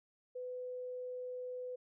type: tone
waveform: sine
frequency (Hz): 501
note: B4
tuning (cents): +25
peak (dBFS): -40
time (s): 0.35-1.76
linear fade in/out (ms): 10
effects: none